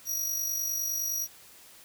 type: tone with amplitude modulation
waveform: sawtooth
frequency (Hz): 5760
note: F#8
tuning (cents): -47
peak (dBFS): -24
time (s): 0.05-1.28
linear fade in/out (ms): 50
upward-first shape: sine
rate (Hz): 49.8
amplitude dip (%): 50
effects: white hiss -53 dBFS RMS until 1.84 s